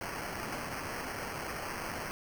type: noise with sample-and-hold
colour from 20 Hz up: white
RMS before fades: -39 dBFS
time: 0.01-2.11 s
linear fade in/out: 0 ms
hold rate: 3675 Hz
effects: none